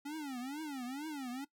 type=tone with vibrato; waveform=square; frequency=277.2 Hz; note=C#4; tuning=in tune; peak=-40 dBFS; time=0.05-1.45 s; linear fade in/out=10 ms; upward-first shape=triangle; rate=2.2 Hz; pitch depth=260 cents each way; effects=noise-tail reverb RT60 0.1 s tail -19 dB re dry